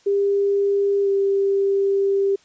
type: tone with pitch glide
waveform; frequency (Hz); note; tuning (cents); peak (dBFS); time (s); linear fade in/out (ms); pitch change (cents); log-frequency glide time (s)
sine; 400 to 394.5; G4 to G4; +35 to +11; -16; 0.06-2.36; 10; -24; 1.03-1.08
effects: white hiss -56 dBFS RMS until 2.44 s + resampled to 16000 Hz